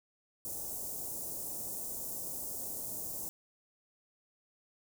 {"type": "band-stop noise", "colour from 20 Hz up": "white", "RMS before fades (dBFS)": -40, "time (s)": [0.45, 3.29], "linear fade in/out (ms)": 0, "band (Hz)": [750, 6900], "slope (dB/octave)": 24, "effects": []}